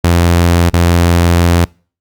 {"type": "tone with dropouts", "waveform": "sawtooth", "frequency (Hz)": 86, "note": "F2", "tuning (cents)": -26, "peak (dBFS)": -3, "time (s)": [0.04, 1.65], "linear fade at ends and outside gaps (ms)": 5, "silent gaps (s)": [0.698, 0.734], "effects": ["noise-tail reverb RT60 0.4 s tail -26 dB re dry", "Opus 48 kbps"]}